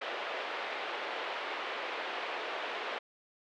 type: band-pass noise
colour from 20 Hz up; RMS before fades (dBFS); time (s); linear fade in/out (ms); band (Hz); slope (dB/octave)
pink; -38; 0.01-2.99; 10; 440 to 3300; 24
effects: none